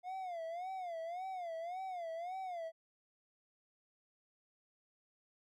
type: tone with vibrato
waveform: triangle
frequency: 706 Hz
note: F5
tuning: 19 cents sharp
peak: -38 dBFS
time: 0.03-2.72 s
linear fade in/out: 50 ms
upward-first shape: sine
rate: 1.8 Hz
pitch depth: 140 cents each way
effects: none